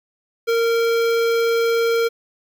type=tone with notch filter; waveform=square; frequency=461.7 Hz; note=A#4; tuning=17 cents flat; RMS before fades=-18 dBFS; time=0.47-2.09 s; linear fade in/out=20 ms; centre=9100 Hz; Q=0.88; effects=9-bit